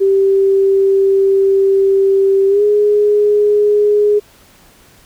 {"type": "tone with pitch glide", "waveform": "sine", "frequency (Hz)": [390, 415.6], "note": ["G4", "G#4"], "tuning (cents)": [-9, 1], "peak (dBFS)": -8, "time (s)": [0, 4.2], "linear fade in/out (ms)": 20, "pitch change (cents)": 110, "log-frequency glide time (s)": [2.48, 2.63], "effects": ["pink hiss -46 dBFS RMS until 5.05 s"]}